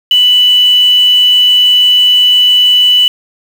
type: tone with quantisation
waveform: sine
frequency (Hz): 2973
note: F#7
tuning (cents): +8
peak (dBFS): -4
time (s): 0.11-3.08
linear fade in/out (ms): 2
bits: 4
effects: none